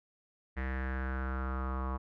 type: tone with low-pass filter sweep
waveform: square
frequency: 65.41 Hz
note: C2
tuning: in tune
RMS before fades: -35 dBFS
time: 0.56-1.98 s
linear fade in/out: 20 ms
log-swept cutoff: 1900 to 1100 Hz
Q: 5.6
effects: none